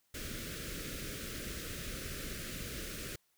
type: band-stop noise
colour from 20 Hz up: pink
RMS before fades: -42 dBFS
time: 0.14-3.16 s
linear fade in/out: 5 ms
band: 580 to 1300 Hz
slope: 48 dB/octave
effects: white hiss -75 dBFS RMS until 3.37 s